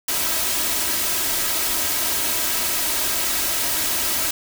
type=noise with comb filter; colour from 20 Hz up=white; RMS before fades=-22 dBFS; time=0.08-4.31 s; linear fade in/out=5 ms; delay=3.1 ms; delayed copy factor=+0.55; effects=none